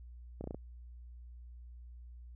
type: slowing click train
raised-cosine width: 2 ms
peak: -27 dBFS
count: 5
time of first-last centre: 0.41-0.546 s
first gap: 31 ms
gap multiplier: 1.06
effects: added 60 Hz sine -48 dBFS peak until 2.35 s